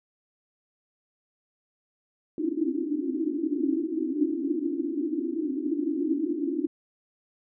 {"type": "band-pass noise", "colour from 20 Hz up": "white", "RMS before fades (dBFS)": -28, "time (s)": [2.38, 6.67], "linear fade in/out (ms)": 2, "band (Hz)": [270, 340], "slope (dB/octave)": 96, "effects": []}